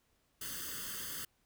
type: noise with comb filter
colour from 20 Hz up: white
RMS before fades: -42 dBFS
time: 0.41-1.25 s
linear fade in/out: 5 ms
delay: 0.63 ms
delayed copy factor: +0.95
effects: pink hiss -75 dBFS RMS until 1.45 s